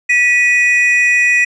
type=tone pair together; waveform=triangle; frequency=1948.9 / 2487 Hz; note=B6 / D#7; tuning=-23 / -1 cents; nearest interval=major third; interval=422 cents; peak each=-10 dBFS; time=0.09-1.45 s; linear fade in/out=10 ms; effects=resampled to 22050 Hz